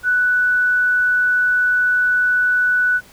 sine tone, 1484 Hz, F#6, 5 cents sharp, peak -13 dBFS, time 0.03-3.01 s, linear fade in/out 50 ms, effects pink hiss -46 dBFS RMS until 3.12 s

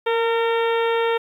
harmonic tone with a mistuned harmonic, 456.8 Hz, A#4, 35 cents flat, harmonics 1 / 2 / 3 / 4 / 5 / 6 / 7 / 8, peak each -19 / -25 / -29 / -31 / -33 / -35 / -36 / -37 dBFS, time 0.06-1.18 s, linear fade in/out 10 ms, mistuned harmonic 1, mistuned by +20 cents, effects 9-bit

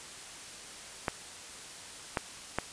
clicks, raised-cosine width 0.5 ms, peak -13 dBFS, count 3, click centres 1.082 / 2.172 / 2.586 s, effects white hiss -46 dBFS RMS until 2.72 s + resampled to 22050 Hz

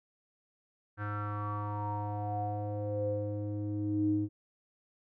square tone with low-pass filter sweep, 103.83 Hz, G#2, in tune, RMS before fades -34 dBFS, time 0.97-4.29 s, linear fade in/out 50 ms, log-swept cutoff 1500 to 280 Hz, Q 9, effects none

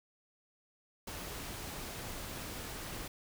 pink noise, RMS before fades -43 dBFS, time 1.07-3.08 s, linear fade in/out 5 ms, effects none

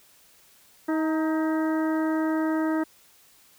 harmonic tone with a mistuned harmonic, 316.6 Hz, D#4, 30 cents sharp, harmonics 1 / 2 / 3 / 4 / 5 / 6, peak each -23 / -32 / -35 / -37 / -38 / -41 dBFS, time 0.88-2.84 s, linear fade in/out 10 ms, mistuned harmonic 3, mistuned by -34 cents, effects white hiss -57 dBFS RMS until 3.58 s

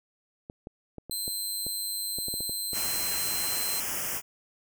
clicks, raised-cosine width 2 ms, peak -26 dBFS, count 12, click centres 0.499 / 0.671 / 0.983 / 1.097 / 1.279 / 1.666 / 2.186 / 2.284 / 2.34 / 2.406 / 2.495 / 2.733 s
15% pulse tone, 4100 Hz, C8, 36 cents flat, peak -24 dBFS, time 1.11-3.8 s, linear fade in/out 2 ms
white band-stop noise, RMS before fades -32 dBFS, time 2.72-4.22 s, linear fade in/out 50 ms, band 3200 to 5000 Hz, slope 96 dB/octave
effects none

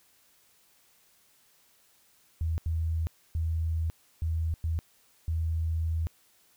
sine tone bursts at uneven times, 81.2 Hz, E2, 26 cents flat, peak -26 dBFS, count 6, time 2.41-2.58 / 2.66-3.07 / 3.35-3.9 / 4.22-4.54 / 4.64-4.79 / 5.28-6.07 s, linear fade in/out 0 ms, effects white hiss -64 dBFS RMS until 6.56 s

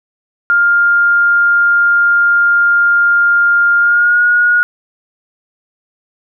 sine tone with pitch glide, 1404 to 1442.6 Hz, F6 to F#6, +9 to -44 cents, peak -7 dBFS, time 0.5-4.63 s, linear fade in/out 0 ms, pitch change +47 cents, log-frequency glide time 3.78-4.22 s, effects none

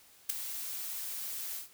blue noise with ADSR envelope, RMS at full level -26 dBFS, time 0.29-1.69 s, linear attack 10 ms, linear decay 5 ms, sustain -13 dB, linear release 130 ms, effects white hiss -60 dBFS RMS until 1.73 s

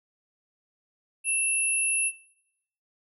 sine tone pair together, 2666 / 10557 Hz, E7 / E9, +19 / +1 cents, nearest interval 2 octaves, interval 2382 cents, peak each -28 / -24 dBFS, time 1.24-2.12 s, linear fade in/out 50 ms, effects noise-tail reverb RT60 0.8 s tail -19 dB re dry

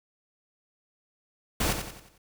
pink noise with echo, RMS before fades -26 dBFS, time 1.6-1.73 s, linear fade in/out 5 ms, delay 90 ms, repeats 5, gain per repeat -7 dB, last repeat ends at 2.18 s, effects none

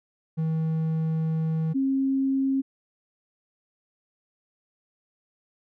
triangle / sine tone pair in turn, 160 / 269.1 Hz, D#3 / C4, +49 / +49 cents, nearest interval major sixth, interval 900 cents, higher second, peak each -21 dBFS, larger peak neither, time 0.37-1.74 / 1.74-2.62 s, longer first, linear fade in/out 20 ms, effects none

